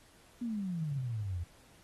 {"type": "exponential sweep", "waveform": "sine", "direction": "down", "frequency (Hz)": [246.9, 82.41], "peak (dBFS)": -33, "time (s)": [0.41, 1.44], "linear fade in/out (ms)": 10, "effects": ["pink hiss -62 dBFS RMS until 1.83 s", "AAC 32 kbps"]}